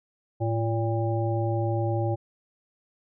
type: harmonic tone with a mistuned harmonic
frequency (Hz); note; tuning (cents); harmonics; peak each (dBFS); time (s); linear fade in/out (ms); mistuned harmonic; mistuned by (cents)
114.4; A#2; -32; 1 / 3 / 5 / 7; -25 / -30 / -32 / -33; 0.4-2.16; 20; 1; -58
effects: none